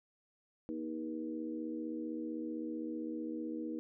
harmonic tone with a mistuned harmonic, 79.8 Hz, D#2, 44 cents sharp, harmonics 3 / 4 / 5 / 6, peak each -43 / -39 / -52 / -46 dBFS, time 0.69-3.79 s, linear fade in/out 0 ms, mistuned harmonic 4, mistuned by -23 cents, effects none

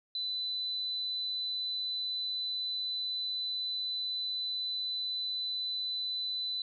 sine tone, 4002 Hz, B7, 22 cents sharp, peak -32 dBFS, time 0.15-6.62 s, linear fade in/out 2 ms, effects none

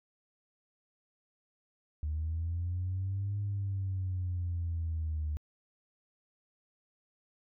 sine linear two-way sweep, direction up then down, 74.9 to 102.4 to 74.9 Hz, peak -30 dBFS, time 2.03-5.37 s, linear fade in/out 0 ms, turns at 3.39 s, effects tanh soft clip ceiling -27 dBFS

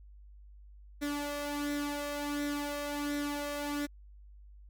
sawtooth tone with flanger, 290 Hz, D4, 22 cents flat, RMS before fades -35 dBFS, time 1.01-3.87 s, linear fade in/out 20 ms, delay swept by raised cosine 0.52 to 1.62 ms, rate 1.4 Hz, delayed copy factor +0.6, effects added 50 Hz sine -50 dBFS peak until 4.69 s + MP3 96 kbps

